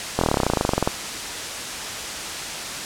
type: slowing click train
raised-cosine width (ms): 1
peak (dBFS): -4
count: 21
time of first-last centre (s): 0.19-0.875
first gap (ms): 23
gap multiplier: 1.04
effects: white hiss -29 dBFS RMS until 2.85 s + low-pass 8000 Hz 12 dB/octave